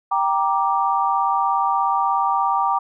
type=chord; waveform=sine; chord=G minor; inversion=none; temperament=just; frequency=784 / 940.8 / 1176 Hz; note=G5 / Bb5 / D6; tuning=0 / +16 / +2 cents; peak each=-21 dBFS; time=0.11-2.79 s; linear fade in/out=10 ms; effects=none